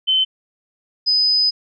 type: tone pair in turn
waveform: sine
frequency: 3065 / 5010 Hz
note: G7 / D#8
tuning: -40 / +11 cents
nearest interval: major sixth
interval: 851 cents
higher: second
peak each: -13 dBFS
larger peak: neither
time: 0.07-0.25 / 1.06-1.51 s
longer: second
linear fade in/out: 20 ms
effects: none